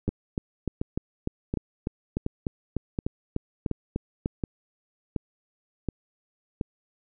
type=two click trains; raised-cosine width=3 ms; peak=-14 / -14 dBFS; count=15 / 10; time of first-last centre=0.08-4.259 / 0.09-6.612 s; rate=3.35 / 1.38 Hz; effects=none